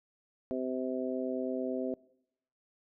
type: harmonic tone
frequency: 129 Hz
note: C3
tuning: 24 cents flat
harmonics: 2 / 3 / 4 / 5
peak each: -35 / -37 / -38 / -39 dBFS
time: 0.51-1.94 s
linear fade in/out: 0 ms
effects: noise-tail reverb RT60 0.8 s tail -22 dB re dry